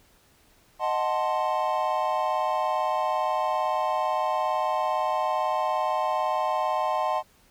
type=chord; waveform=triangle; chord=D# diminished seventh; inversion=none; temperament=equal; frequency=622.3 / 740 / 880 / 1046.5 Hz; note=D#5 / F#5 / A5 / C6; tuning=0 / 0 / 0 / 0 cents; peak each=-27 dBFS; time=0.79-7.23 s; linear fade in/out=50 ms; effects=pink hiss -60 dBFS RMS until 7.5 s